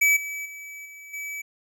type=tone with level steps; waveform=square; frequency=2293 Hz; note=D7; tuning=42 cents flat; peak=-17 / -31 / -38 / -42 / -32 dBFS; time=0.01-1.42 s; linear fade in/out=10 ms; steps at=0.16 / 0.45 / 0.85 / 1.13 s; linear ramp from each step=10 ms; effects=none